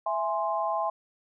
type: chord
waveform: sine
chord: E augmented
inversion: none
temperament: equal with one note detuned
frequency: 662.3 / 830.6 / 1046.5 Hz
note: E5 / G#5 / B#5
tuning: +8 / 0 / 0 cents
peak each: -30 / -30 / -30 dBFS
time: 0.06-0.9 s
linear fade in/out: 5 ms
effects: none